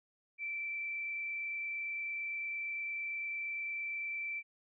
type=tone with frequency modulation; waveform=sine; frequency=2333 Hz; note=D7; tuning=12 cents flat; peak=-36 dBFS; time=0.38-4.43 s; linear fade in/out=50 ms; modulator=28.8 Hz; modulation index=0.81; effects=none